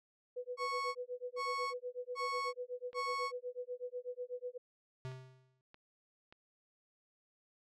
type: tone with tremolo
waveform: sine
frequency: 495.2 Hz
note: B4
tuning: 5 cents sharp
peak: -37 dBFS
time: 0.36-4.58 s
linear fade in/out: 10 ms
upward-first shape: sine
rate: 8.1 Hz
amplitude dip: 100%
type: tone bursts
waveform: 35% pulse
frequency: 1104 Hz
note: C#6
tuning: 7 cents flat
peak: -34 dBFS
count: 4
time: 0.57-3.32 s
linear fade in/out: 50 ms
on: 380 ms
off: 410 ms
type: clicks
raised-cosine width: 0.3 ms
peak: -40 dBFS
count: 4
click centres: 2.931 / 5.117 / 5.744 / 6.325 s
type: tone with exponential decay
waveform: square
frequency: 129.8 Hz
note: C3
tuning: 13 cents flat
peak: -40 dBFS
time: 5.05-5.61 s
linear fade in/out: 0 ms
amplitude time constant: 120 ms
effects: low-pass 6000 Hz 12 dB/octave